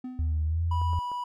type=tone with exponential decay; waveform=triangle; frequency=253.4 Hz; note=B3; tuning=45 cents sharp; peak=-30 dBFS; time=0.04-0.64 s; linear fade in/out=5 ms; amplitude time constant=130 ms
type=tone with pitch glide; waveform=sine; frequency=77.6 to 84.14 Hz; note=D#2 to E2; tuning=-4 to +36 cents; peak=-24 dBFS; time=0.19-0.99 s; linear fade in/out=0 ms; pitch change=+140 cents; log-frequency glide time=0.46-0.62 s
type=tone; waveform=triangle; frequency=980 Hz; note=B5; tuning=14 cents flat; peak=-28 dBFS; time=0.71-1.24 s; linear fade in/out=5 ms
type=clicks; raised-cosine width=1 ms; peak=-31 dBFS; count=3; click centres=0.816 / 0.933 / 1.117 s
effects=none